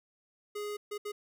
square tone bursts at uneven times, 415.3 Hz, G#4, in tune, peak -36 dBFS, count 3, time 0.55-0.77 / 0.91-0.98 / 1.05-1.12 s, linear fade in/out 10 ms, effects none

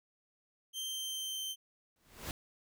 sawtooth tone with pitch glide, 3141 to 3112 Hz, G7 to G7, +3 to -13 cents, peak -34 dBFS, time 0.73-1.56 s, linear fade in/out 50 ms, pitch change -16 cents, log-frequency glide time 0.85-1.4 s
pink noise with exponential growth, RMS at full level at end -38 dBFS, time 1.96-2.31 s, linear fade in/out 1 ms, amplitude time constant 74 ms
effects none

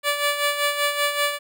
10% pulse tone with tremolo, 580 Hz, D5, 22 cents flat, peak -10 dBFS, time 0.03-1.39 s, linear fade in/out 50 ms, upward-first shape sine, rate 5.2 Hz, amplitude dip 60%, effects none

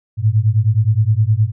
sine beating tone pair, 103.83 / 113.43 Hz, G#2 / A#2, 0 / -47 cents, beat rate 9.6 Hz, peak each -14 dBFS, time 0.17-1.52 s, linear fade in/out 50 ms, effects none

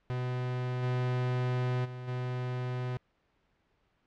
45% pulse tone with level steps, 125.4 Hz, B2, 27 cents sharp, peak -31 / -28 / -39 / -32 dBFS, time 0.1-2.97 s, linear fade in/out 0 ms, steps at 0.82 / 1.84 / 2.07 s, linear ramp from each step 20 ms, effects pink hiss -73 dBFS RMS until 4.06 s + low-pass 3000 Hz 12 dB/octave

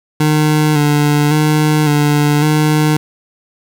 25% pulse tone with vibrato, 150 Hz, D3, 37 cents sharp, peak -6 dBFS, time 0.2-2.97 s, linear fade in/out 5 ms, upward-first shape square, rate 0.9 Hz, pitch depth 31 cents each way, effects 7-bit

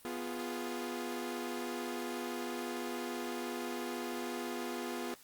sawtooth chord, F diminished, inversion second, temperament equal, 246.9 / 349.2 / 415.3 Hz, Cb4 / F4 / Ab4, 0 / 0 / 0 cents, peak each -37 / -37 / -40 dBFS, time 0.05-5.14 s, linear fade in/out 0 ms, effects white hiss -59 dBFS RMS until 5.23 s + Opus 32 kbps

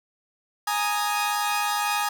sawtooth chord, Ab suspended second, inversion none, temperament equal, 830.6 / 932.3 / 1244.5 Hz, Ab5 / Bb5 / Eb6, 0 / 0 / 0 cents, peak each -22 / -27 / -24 dBFS, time 0.67-2.09 s, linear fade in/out 5 ms, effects none

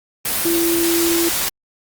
sine tone in noise, 337.5 Hz, E4, 41 cents sharp, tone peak -16 dBFS, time 0.45-1.29 s, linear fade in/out 5 ms, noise white, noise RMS -20 dBFS, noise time 0.25-1.49 s, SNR +1 dB, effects Opus 24 kbps

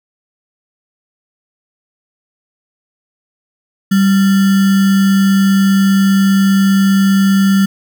sine tone with sample-and-hold, 195 Hz, G3, 9 cents flat, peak -7 dBFS, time 3.91-7.66 s, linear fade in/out 10 ms, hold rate 1575 Hz, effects none

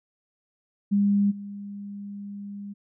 sine tone with level steps, 201.9 Hz, G#3, 49 cents flat, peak -18 / -34 dBFS, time 0.91-2.74 s, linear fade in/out 20 ms, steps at 1.3 s, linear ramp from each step 20 ms, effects none

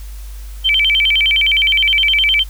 sine tone with vibrato, 2685 Hz, E7, 31 cents sharp, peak -10 dBFS, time 0.64-2.44 s, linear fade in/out 20 ms, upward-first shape square, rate 9.7 Hz, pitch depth 260 cents each way, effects added 50 Hz sine -27 dBFS peak until 2.49 s + white hiss -43 dBFS RMS until 2.49 s

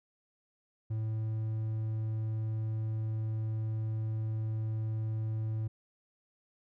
triangle tone, 109.9 Hz, A2, 2 cents flat, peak -29 dBFS, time 0.9-5.68 s, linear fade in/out 10 ms, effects none

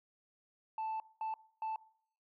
sine tone bursts at uneven times, 880 Hz, A5, in tune, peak -33 dBFS, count 3, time 0.78-1 / 1.21-1.34 / 1.62-1.76 s, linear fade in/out 2 ms, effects noise-tail reverb RT60 0.6 s tail -22 dB re dry + tanh soft clip ceiling -34 dBFS

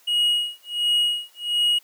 triangle tone with tremolo, 2892 Hz, F#7, 40 cents flat, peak -15 dBFS, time 0.07-1.79 s, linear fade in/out 10 ms, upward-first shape sine, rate 1.4 Hz, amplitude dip 100%, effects white hiss -56 dBFS RMS until 1.83 s + high-pass 400 Hz 12 dB/octave

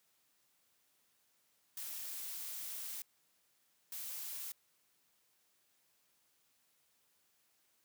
blue noise bursts at uneven times, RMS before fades -44 dBFS, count 2, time 1.77-3.02 / 3.92-4.52 s, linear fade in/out 2 ms, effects white hiss -75 dBFS RMS until 7.84 s + high-pass 80 Hz 12 dB/octave

